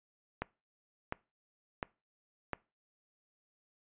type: click train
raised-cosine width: 0.5 ms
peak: -19 dBFS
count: 4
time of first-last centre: 0.42-2.533 s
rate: 1.42 Hz
effects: noise-tail reverb RT60 0.3 s tail -23 dB re dry + resampled to 8000 Hz